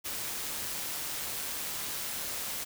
white noise with amplitude modulation, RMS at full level -35 dBFS, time 0.04-2.65 s, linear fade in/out 20 ms, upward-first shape sine, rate 148 Hz, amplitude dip 25%, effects none

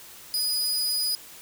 sawtooth tone, 4954 Hz, D#8, 8 cents flat, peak -21 dBFS, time 0.34-1.15 s, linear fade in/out 0 ms, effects white hiss -46 dBFS RMS until 1.41 s

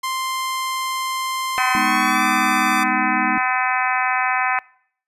sawtooth tone with pitch glide, 1046.5 to 1181.5 Hz, C6 to D6, 0 to +10 cents, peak -18 dBFS, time 0.03-2.84 s, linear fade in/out 10 ms, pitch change +210 cents, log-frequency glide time 1.75-2.26 s
harmonic tone, 254.4 Hz, C4, 48 cents flat, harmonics 3 / 4 / 5 / 6 / 7 / 8 / 9 / 10, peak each -23 / -24 / -25 / -26 / -26 / -27 / -28 / -28 dBFS, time 1.58-4.59 s, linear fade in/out 0 ms
sine chord, G# minor, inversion none, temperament equal, 207.7 / 246.9 / 311.1 Hz, G#3 / B3 / D#4, 0 / 0 / 0 cents, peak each -27 dBFS, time 1.75-3.38 s, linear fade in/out 0 ms
effects noise-tail reverb RT60 0.6 s tail -23 dB re dry + resampled to 32000 Hz

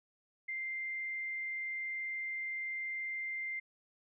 sine tone, 2093 Hz, C7, in tune, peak -36 dBFS, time 0.48-3.6 s, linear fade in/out 10 ms, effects none

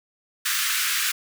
pink high-pass noise, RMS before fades -24 dBFS, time 0.45-1.12 s, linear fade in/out 10 ms, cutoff 1300 Hz, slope 48 dB/octave, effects none

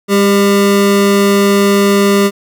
square tone pair together, 201.1 / 398.6 Hz, G3 / G4, +44 / +29 cents, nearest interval octave, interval 1185 cents, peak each -11 dBFS, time 0.08-2.31 s, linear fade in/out 50 ms, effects none

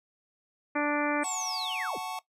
harmonic tone, 293.7 Hz, D4, in tune, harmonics 1 / 2 / 3 / 4 / 5 / 6 / 7 / 8, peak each -29 / -32 / -34 / -35 / -36 / -37 / -37 / -38 dBFS, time 0.75-1.24 s, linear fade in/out 10 ms
sine linear sweep, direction down, 8380 to 43.65 Hz, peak -32 dBFS, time 1.22-1.99 s, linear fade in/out 50 ms
square chord, F# minor, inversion none, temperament equal, 740 / 880 / 1108.7 Hz, F#5 / A5 / C#6, 0 / 0 / 0 cents, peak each -38 / -39 / -40 dBFS, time 1.24-2.19 s, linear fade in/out 2 ms
effects noise-tail reverb RT60 0.1 s tail -17 dB re dry + resampled to 32000 Hz

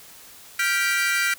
40% pulse chord, G dominant seventh, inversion third, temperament equal with one note detuned, 1396.9 / 1568 / 1952.8 / 2349 Hz, F6 / G6 / B6 / D7, 0 / 0 / -20 / 0 cents, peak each -25 dBFS, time 0.59-1.34 s, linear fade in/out 5 ms, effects white hiss -46 dBFS RMS until 1.38 s

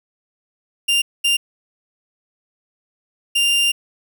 40% pulse tone bursts at uneven times, 2794 Hz, F7, in tune, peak -13 dBFS, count 3, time 0.88-1.02 / 1.24-1.37 / 3.35-3.72 s, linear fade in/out 10 ms, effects 9-bit

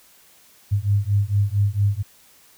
sine beating tone pair, 99.3 / 103.7 Hz, G2 / G#2, +23 / -2 cents, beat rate 4.4 Hz, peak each -20 dBFS, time 0.71-2.03 s, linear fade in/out 20 ms, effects white hiss -53 dBFS RMS until 2.57 s

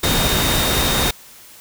sine tone in noise, 3697 Hz, A#7, 15 cents flat, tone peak -23 dBFS, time 0.03-1.11 s, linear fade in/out 5 ms, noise pink, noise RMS -18 dBFS, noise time 0.03-1.11 s, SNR -8 dB, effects white hiss -43 dBFS RMS until 1.6 s

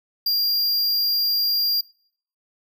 square tone, 4783 Hz, D8, 31 cents sharp, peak -19 dBFS, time 0.26-1.81 s, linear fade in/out 5 ms, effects noise-tail reverb RT60 0.6 s tail -23 dB re dry

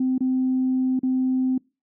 sine tone with dropouts, 258.4 Hz, C4, 21 cents flat, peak -18 dBFS, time 0-1.58 s, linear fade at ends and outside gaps 5 ms, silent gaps 0.181-0.206 / 0.993-1.032 s, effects noise-tail reverb RT60 0.3 s tail -26 dB re dry + tanh soft clip ceiling -14 dBFS

